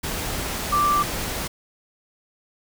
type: tone in noise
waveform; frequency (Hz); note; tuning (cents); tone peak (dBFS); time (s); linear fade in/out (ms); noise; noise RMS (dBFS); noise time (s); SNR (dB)
sine; 1174.7; D6; 0; -17; 0.72-1.03; 10; pink; -28; 0.03-1.48; +8
effects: none